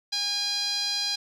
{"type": "tone with band-pass filter", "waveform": "sawtooth", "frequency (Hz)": 815, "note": "G#5", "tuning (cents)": -33, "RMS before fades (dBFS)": -28, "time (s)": [0.12, 1.16], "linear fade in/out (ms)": 10, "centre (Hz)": 4500, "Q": 7.3, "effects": []}